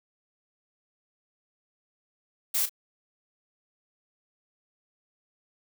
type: noise with echo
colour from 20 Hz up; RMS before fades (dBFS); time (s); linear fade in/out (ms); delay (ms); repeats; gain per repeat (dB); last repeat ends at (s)
blue; -26; 2.54-2.66; 10; 35; 1; -12; 2.695
effects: none